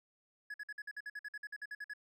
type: tone bursts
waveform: triangle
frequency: 1688 Hz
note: G#6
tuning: 28 cents sharp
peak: -39 dBFS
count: 16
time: 0.5-1.936 s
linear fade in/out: 5 ms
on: 41 ms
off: 52 ms
effects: none